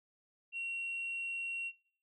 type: tone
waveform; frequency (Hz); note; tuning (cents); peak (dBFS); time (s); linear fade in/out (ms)
sine; 2739; F7; -34; -35; 0.52-1.72; 50
effects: noise-tail reverb RT60 0.5 s tail -20 dB re dry + tanh soft clip ceiling -33 dBFS